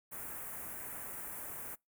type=band-stop noise; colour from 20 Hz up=white; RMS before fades=-44 dBFS; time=0.11-1.76 s; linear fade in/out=20 ms; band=2000 to 9200 Hz; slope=24 dB/octave; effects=noise-tail reverb RT60 0.2 s tail -26 dB re dry